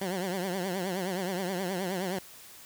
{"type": "tone with vibrato", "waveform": "15% pulse", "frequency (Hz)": 185.5, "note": "F#3", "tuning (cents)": 5, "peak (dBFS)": -24, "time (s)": [0.01, 2.19], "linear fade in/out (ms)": 5, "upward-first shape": "triangle", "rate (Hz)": 9.5, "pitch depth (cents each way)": 140, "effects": ["white hiss -50 dBFS RMS until 2.65 s"]}